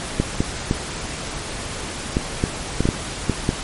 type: clicks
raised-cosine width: 3 ms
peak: -4 dBFS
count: 10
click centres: 0.2 / 0.405 / 0.711 / 2.169 / 2.439 / 2.806 / 2.855 / 2.889 / 3.297 / 3.491 s
effects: pink hiss -29 dBFS RMS until 3.63 s + MP3 48 kbps